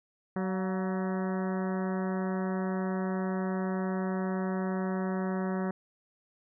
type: harmonic tone with a mistuned harmonic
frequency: 188.4 Hz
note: F#3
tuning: 32 cents sharp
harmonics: 1 / 2 / 3 / 4 / 5 / 6 / 7 / 8 / 9 / 10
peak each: -30 / -36 / -40 / -42 / -44 / -46 / -47 / -48 / -49 / -50 dBFS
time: 0.36-5.71 s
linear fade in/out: 2 ms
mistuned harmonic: 4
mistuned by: -58 cents
effects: none